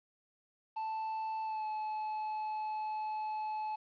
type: tone with pitch glide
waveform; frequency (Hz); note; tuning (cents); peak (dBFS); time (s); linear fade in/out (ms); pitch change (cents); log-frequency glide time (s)
triangle; 880 to 860.4; A5 to A5; 0 to -39; -33; 0.76-3.76; 10; -39; 1.44-1.66
effects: resampled to 11025 Hz + 11-bit